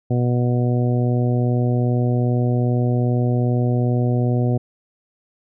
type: harmonic tone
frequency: 122.5 Hz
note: B2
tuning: 14 cents flat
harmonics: 1 / 2 / 3 / 4 / 5 / 6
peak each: -17 / -23 / -27 / -29 / -31 / -33 dBFS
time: 0.1-4.58 s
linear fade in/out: 10 ms
effects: none